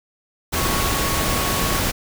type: tone in noise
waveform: sine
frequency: 1108.7 Hz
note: C#6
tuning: in tune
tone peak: -28 dBFS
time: 0.55-1.81 s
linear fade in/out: 20 ms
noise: pink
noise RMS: -21 dBFS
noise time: 0.52-1.92 s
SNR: -10 dB
effects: none